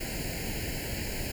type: noise with comb filter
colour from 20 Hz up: pink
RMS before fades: -34 dBFS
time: 0-1.32 s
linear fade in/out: 10 ms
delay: 0.42 ms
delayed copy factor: +1
effects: none